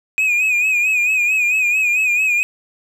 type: tone with vibrato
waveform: triangle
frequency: 2489 Hz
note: D#7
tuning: in tune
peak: -12 dBFS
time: 0.18-2.43 s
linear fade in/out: 0 ms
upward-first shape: sine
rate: 4.5 Hz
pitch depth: 67 cents each way
effects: none

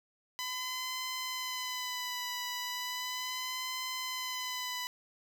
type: tone with vibrato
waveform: 10% pulse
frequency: 1005 Hz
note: B5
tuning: 30 cents sharp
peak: -27 dBFS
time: 0.39-4.87 s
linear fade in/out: 0 ms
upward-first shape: sine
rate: 0.36 Hz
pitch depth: 32 cents each way
effects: none

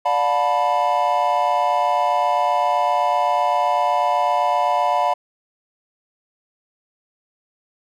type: chord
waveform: triangle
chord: B half-diminished seventh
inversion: first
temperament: equal with one note detuned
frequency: 587.3 / 715.2 / 880 / 987.8 Hz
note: D5 / F5 / A5 / B5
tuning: 0 / +41 / 0 / 0 cents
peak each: -22 / -18 / -21 / -19 dBFS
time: 0.05-5.14 s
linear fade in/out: 10 ms
effects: none

